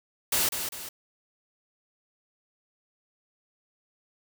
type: noise with echo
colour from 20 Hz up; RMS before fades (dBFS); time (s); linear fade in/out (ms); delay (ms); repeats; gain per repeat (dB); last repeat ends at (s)
white; -25; 0.32-0.49; 5; 200; 2; -7; 0.89
effects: none